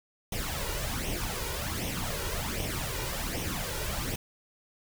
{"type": "noise with flanger", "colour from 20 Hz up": "pink", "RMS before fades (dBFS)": -33, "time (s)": [0.32, 4.16], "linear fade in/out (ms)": 5, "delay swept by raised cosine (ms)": [0.33, 2.13], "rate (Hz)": 1.3, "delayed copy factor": 0.65, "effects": []}